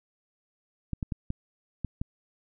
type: clicks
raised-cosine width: 5 ms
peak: -18 dBFS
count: 6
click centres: 0.933 / 1.028 / 1.122 / 1.304 / 1.847 / 2.015 s
effects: none